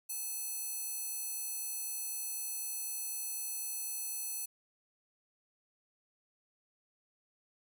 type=tone with high-pass filter; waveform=square; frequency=864 Hz; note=A5; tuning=32 cents flat; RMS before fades=-39 dBFS; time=0.09-4.46 s; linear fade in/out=10 ms; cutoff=9500 Hz; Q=0.87; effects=none